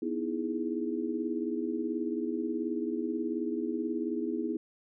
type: chord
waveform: sine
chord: E major seventh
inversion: second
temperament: equal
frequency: 246.9 / 311.1 / 329.6 / 415.3 Hz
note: B3 / D#4 / E4 / G#4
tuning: 0 / 0 / 0 / 0 cents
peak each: -35 / -36 / -34 / -37 dBFS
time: 0.02-4.57 s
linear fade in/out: 5 ms
effects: none